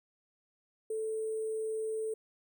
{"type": "tone with sample-and-hold", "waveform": "sine", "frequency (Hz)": 439.4, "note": "A4", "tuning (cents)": -2, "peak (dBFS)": -32, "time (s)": [0.9, 2.14], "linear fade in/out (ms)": 5, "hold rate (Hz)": 8820, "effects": []}